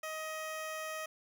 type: tone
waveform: 15% pulse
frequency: 629 Hz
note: D#5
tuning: 19 cents sharp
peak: -32 dBFS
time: 0.03-1.06 s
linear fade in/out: 5 ms
effects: none